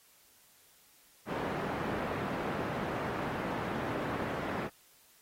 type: band-pass noise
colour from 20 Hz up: pink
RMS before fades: -36 dBFS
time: 1.26-4.7 s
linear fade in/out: 50 ms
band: 150 to 1500 Hz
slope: 12 dB/octave
effects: white hiss -63 dBFS RMS until 5.21 s + AAC 48 kbps